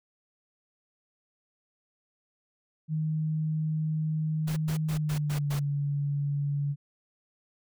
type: tone with pitch glide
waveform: sine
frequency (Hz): 156 to 143.05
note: D#3 to D3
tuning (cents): +5 to -45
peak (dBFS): -26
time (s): 2.88-6.76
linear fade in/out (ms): 50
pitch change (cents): -150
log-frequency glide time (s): 4.87-5.53
type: noise bursts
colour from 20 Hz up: pink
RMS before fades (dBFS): -39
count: 6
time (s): 4.47-5.596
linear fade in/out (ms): 10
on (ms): 96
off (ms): 110
effects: none